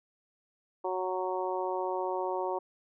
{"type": "harmonic tone", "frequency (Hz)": 185, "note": "F#3", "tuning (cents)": 0, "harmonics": [2, 3, 4, 5, 6], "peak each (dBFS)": [-34, -36, -37, -35, -42], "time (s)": [0.84, 2.59], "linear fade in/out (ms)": 10, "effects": []}